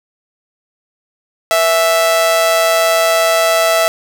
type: tone with amplitude modulation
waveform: sawtooth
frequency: 659.3 Hz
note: E5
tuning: in tune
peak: -4 dBFS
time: 1.51-3.88 s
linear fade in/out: 0 ms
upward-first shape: sine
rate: 177 Hz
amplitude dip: 50%
effects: none